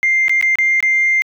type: tone with dropouts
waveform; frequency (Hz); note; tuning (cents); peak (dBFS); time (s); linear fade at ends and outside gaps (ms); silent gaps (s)
sine; 2099; C7; +5; -10; 0.03-1.22; 0; 0.282-0.295 / 0.412-0.426 / 0.555-0.586 / 0.804-0.827
effects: tanh soft clip ceiling -7 dBFS